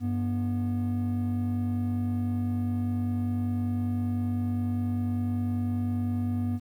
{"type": "tone pair together", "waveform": "triangle", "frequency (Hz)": [97.63, 242.9], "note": ["G2", "B3"], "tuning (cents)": [-7, -29], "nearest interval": "octave + major third", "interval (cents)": 1578, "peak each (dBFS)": -26, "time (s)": [0, 6.6], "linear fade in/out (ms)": 50, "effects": ["tanh soft clip ceiling -17 dBFS", "10-bit"]}